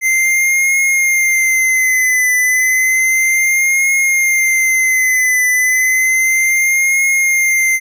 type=tone with vibrato; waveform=square; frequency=2073 Hz; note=C7; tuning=17 cents flat; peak=-11 dBFS; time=0.01-7.8 s; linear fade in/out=50 ms; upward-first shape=triangle; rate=0.32 Hz; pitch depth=65 cents each way; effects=none